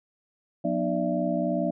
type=tone cluster; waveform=sine; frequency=179.3 / 243.5 / 304.8 / 586 / 669 Hz; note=F3 / B3 / D#4 / D5 / E5; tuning=+46 / -24 / -36 / -4 / +25 cents; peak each=-30 dBFS; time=0.64-1.71 s; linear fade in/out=10 ms; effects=none